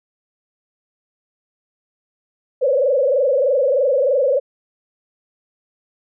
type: tone with frequency modulation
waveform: sine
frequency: 538 Hz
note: C5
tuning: 48 cents sharp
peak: -13 dBFS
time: 2.61-4.4 s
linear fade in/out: 20 ms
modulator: 23.2 Hz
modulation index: 2
effects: none